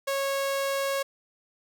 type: tone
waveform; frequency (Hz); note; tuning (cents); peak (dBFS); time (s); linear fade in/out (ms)
sawtooth; 550; C#5; -14; -22; 0.07-1.03; 10
effects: none